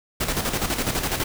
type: noise with tremolo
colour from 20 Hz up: pink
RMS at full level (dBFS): -23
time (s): 0.2-1.24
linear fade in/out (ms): 10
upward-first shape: square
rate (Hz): 12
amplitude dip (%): 55
effects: none